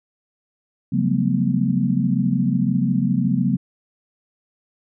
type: tone cluster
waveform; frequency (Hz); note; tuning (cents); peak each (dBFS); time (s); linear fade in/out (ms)
sine; 135.9 / 177.6 / 191.7 / 222.2 / 247.8; C#3 / F3 / G3 / A3 / B3; -34 / +29 / -38 / +17 / +6; -23; 0.92-3.57; 10
effects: none